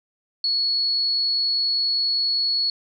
sine tone, 4375 Hz, C#8, 24 cents flat, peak -19 dBFS, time 0.44-2.7 s, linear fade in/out 2 ms, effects none

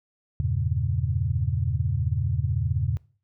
sine chord, E diminished seventh, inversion none, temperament equal, 82.41 / 98 / 116.54 / 138.59 Hz, E2 / G2 / Bb2 / Db3, 0 / 0 / 0 / 0 cents, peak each -28 dBFS, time 0.4-2.97 s, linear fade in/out 0 ms, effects noise-tail reverb RT60 0.4 s tail -21 dB re dry

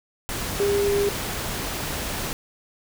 sine tone in noise, 403.8 Hz, G#4, 49 cents flat, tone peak -19 dBFS, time 0.6-1.09 s, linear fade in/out 0 ms, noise pink, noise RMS -29 dBFS, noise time 0.29-2.33 s, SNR +7 dB, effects none

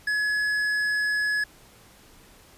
triangle tone with tanh clipping, 1694 Hz, G#6, 34 cents sharp, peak -24 dBFS, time 0.07-1.44 s, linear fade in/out 5 ms, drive 13 dB, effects pink hiss -53 dBFS RMS until 2.57 s + resampled to 32000 Hz

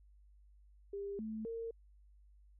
sine tone with pitch steps, 400.4 / 218.8 / 457.5 Hz, G4 / A3 / A#4, +37 / -9 / -32 cents, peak -39 dBFS, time 0.93-1.71 s, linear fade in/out 5 ms, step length 260 ms, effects added 50 Hz sine -60 dBFS peak until 2.59 s

